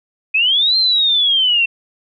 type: linear two-way sweep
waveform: sine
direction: up then down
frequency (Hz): 2489 to 4186 to 2677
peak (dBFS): -11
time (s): 0.34-1.66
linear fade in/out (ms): 10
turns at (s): 0.77
effects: none